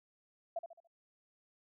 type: tone with echo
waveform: sine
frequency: 674 Hz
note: E5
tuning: 38 cents sharp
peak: -34 dBFS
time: 0.56-0.59 s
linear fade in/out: 5 ms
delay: 71 ms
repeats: 4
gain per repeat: -8 dB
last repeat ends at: 0.874 s
effects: none